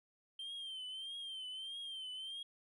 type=tone with vibrato; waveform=sine; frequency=3136 Hz; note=G7; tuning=in tune; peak=-40 dBFS; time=0.39-2.43 s; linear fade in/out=5 ms; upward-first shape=triangle; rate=1.6 Hz; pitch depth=85 cents each way; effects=tanh soft clip ceiling -42 dBFS